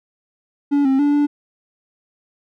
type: tone with pitch steps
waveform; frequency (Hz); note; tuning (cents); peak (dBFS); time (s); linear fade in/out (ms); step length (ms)
triangle; 285.6 / 267.1 / 289.3 / 291.2; D4 / C4 / D4 / D4; -48 / +36 / -26 / -15; -11; 0.71-1.27; 20; 140
effects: none